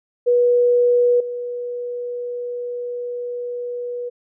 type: tone with level steps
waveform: sine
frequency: 486.4 Hz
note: B4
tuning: 26 cents flat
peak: -12 / -24 dBFS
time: 0.26-4.1 s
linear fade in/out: 20 ms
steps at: 1.2 s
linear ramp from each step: 5 ms
effects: none